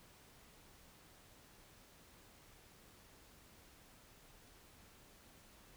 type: silence
effects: pink hiss -63 dBFS RMS until 5.76 s